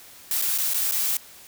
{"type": "noise with dropouts", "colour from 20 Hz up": "blue", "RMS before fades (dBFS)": -24, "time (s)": [0.31, 1.17], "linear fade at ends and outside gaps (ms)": 2, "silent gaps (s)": [[0.416, 0.421], [0.579, 0.584], [0.736, 0.743], [0.913, 0.92]], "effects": ["white hiss -47 dBFS RMS until 1.47 s"]}